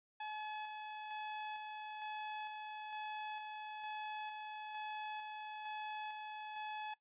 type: tone with tremolo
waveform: sawtooth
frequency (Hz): 854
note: G#5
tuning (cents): +48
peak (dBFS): -38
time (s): 0.2-6.94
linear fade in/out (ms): 5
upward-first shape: square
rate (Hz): 1.1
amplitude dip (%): 30
effects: noise-tail reverb RT60 0.1 s tail -18 dB re dry + resampled to 8000 Hz

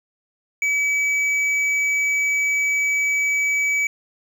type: tone with hard clipping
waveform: triangle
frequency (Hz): 2286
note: D7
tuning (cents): -47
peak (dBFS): -19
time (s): 0.62-3.87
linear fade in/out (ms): 2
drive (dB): 9
effects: none

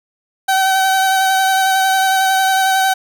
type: tone with vibrato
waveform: 30% pulse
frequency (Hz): 765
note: G5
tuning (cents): -42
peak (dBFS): -9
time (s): 0.48-2.94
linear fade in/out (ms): 10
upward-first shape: sine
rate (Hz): 11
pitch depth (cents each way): 16
effects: none

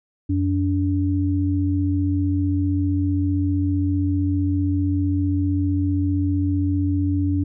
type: tone pair together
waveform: sine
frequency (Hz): 90.71 / 287.5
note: F#2 / D4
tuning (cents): -34 / -37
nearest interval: octave + minor sixth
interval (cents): 1997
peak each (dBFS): -20 / -21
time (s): 0.29-7.44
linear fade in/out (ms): 10
effects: none

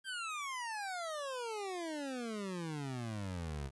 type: exponential sweep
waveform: 25% pulse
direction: down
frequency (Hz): 1600 to 65.41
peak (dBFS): -35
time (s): 0.04-3.71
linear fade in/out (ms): 50
effects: resampled to 24000 Hz + 12-bit

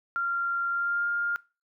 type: tone with pitch glide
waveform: sine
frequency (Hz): 1385 to 1406.8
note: F6 to F6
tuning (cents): -15 to +12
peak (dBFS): -25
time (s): 0.16-1.36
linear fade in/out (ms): 0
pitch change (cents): +27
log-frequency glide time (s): 0.7-1.07
effects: noise-tail reverb RT60 0.3 s tail -21 dB re dry

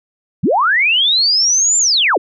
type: linear two-way sweep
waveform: sine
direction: up then down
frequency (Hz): 110.2 to 7310 to 222.1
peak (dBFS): -10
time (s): 0.43-2.18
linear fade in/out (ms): 10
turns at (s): 1.78
effects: none

